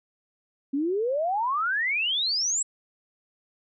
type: exponential sweep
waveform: sine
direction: up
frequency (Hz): 266.4 to 7902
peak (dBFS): -23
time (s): 0.73-2.63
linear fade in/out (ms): 10
effects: none